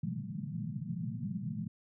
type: band-pass noise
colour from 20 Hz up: white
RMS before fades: -38 dBFS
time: 0.03-1.68 s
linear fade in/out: 5 ms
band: 110 to 220 Hz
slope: 96 dB/octave
effects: none